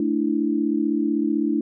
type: chord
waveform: sine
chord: A suspended fourth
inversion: none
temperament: equal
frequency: 220 / 293.7 / 329.6 Hz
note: A3 / D4 / E4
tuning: 0 / 0 / 0 cents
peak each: -25 / -22 / -24 dBFS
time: 0-1.61 s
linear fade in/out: 2 ms
effects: none